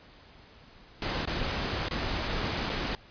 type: noise with dropouts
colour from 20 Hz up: pink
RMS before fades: -31 dBFS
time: 1.02-2.95 s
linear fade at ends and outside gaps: 1 ms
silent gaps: 1.254-1.274 / 1.885-1.91 / 2.695-2.699 s
effects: pink hiss -54 dBFS RMS until 3.1 s + resampled to 11025 Hz